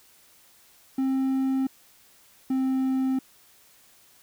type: tone pair in turn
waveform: triangle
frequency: 265.5 / 262.8 Hz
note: C4 / C4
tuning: +25 / +8 cents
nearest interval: unison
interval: 17 cents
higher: first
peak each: -20 dBFS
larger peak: neither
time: 0.98-1.67 / 2.5-3.19 s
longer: neither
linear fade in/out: 5 ms
effects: white hiss -57 dBFS RMS until 4.22 s